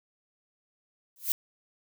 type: noise with exponential growth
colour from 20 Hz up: violet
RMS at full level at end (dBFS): -22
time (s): 1.16-1.32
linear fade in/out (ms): 1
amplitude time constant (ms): 33
effects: none